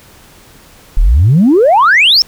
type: exponential sweep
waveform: sine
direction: up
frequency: 32.24 to 5588 Hz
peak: -3 dBFS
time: 0.97-2.22 s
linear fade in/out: 0 ms
effects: tanh soft clip ceiling -1 dBFS + pink hiss -41 dBFS RMS until 2.27 s